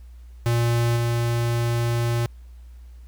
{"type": "tone with level steps", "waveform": "square", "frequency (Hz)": 118, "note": "A#2", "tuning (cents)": 22, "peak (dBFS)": [-19, -21], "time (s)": [0.46, 2.26], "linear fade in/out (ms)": 0, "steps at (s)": 0.96, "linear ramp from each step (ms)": 10, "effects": ["added 60 Hz sine -40 dBFS peak until 3.07 s", "pink hiss -63 dBFS RMS until 3.07 s"]}